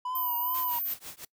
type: tone with vibrato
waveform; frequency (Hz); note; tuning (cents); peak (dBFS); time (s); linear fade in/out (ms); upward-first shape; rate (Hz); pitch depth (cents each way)
triangle; 987.8; B5; 0; -29; 0.05-0.79; 5; triangle; 2.4; 67
type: tone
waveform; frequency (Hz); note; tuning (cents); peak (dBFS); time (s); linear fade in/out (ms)
sine; 14360; A9; +34; -29; 0.15-0.94; 5
type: noise with tremolo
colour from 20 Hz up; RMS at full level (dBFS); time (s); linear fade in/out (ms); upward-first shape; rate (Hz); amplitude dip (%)
white; -40; 0.54-1.25; 5; triangle; 6; 100
effects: noise-tail reverb RT60 0.1 s tail -24 dB re dry